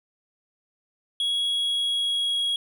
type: tone with pitch glide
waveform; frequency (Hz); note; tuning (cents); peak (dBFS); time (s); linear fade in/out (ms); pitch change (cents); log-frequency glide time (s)
triangle; 3329 to 3310; G#7 to G#7; +3 to -6; -21; 1.2-2.56; 2; -9; 1.48-2.42
effects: none